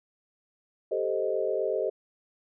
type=chord; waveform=sine; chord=A half-diminished seventh; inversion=third; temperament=equal; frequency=392 / 440 / 523.3 / 622.3 Hz; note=G4 / A4 / C5 / Eb5; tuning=0 / 0 / 0 / 0 cents; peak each=-31 dBFS; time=0.91-1.9 s; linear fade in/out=10 ms; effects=none